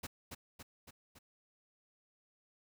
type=noise with echo; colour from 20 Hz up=pink; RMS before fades=-42 dBFS; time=0.03-0.07 s; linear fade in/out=10 ms; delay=280 ms; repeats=4; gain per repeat=-4 dB; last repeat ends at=1.19 s; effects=none